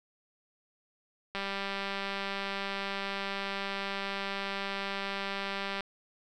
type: click train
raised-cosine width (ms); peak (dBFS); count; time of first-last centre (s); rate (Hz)
0.3; -19; 879; 1.35-5.807; 197
effects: none